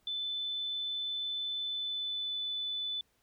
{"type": "tone with pitch glide", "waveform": "sine", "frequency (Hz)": [3514, 3494], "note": ["A7", "A7"], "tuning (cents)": [-3, -13], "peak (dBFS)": -33, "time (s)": [0.07, 3.01], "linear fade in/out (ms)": 2, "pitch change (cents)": -10, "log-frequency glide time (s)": [1.61, 2.39], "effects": ["pink hiss -73 dBFS RMS until 3.22 s"]}